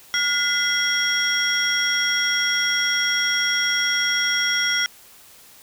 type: tone cluster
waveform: sine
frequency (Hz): 1432 / 2020 / 3301 / 5590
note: F6 / B6 / G#7 / F8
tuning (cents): +43 / +39 / -11 / +1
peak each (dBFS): -23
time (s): 0.14-4.86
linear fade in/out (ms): 0
effects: tanh soft clip ceiling -12 dBFS + white hiss -48 dBFS RMS until 5.62 s